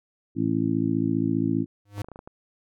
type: harmonic tone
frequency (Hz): 55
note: A1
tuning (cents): 0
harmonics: 2 / 3 / 4 / 5 / 6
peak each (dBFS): -30 / -29 / -29 / -25 / -28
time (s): 0.35-1.66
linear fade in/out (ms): 50
type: tone with exponential growth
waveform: square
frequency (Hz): 102.1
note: G#2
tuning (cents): -29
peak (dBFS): -26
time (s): 1.85-2.02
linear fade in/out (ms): 5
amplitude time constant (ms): 35
type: clicks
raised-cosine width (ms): 1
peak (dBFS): -27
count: 7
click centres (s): 1.981 / 2.045 / 2.086 / 2.117 / 2.159 / 2.191 / 2.275
effects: none